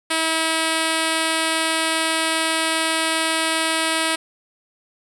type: tone with low-pass filter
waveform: 5% pulse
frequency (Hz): 322.5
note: E4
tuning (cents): -38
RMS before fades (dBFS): -21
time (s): 0.1-4.16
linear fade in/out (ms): 10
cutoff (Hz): 9500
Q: 1.6
effects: none